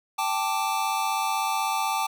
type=chord; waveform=square; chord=G suspended second; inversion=none; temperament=equal; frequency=784 / 880 / 1174.7 Hz; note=G5 / A5 / D6; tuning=0 / 0 / 0 cents; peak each=-30 / -28 / -30 dBFS; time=0.18-2.07 s; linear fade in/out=10 ms; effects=none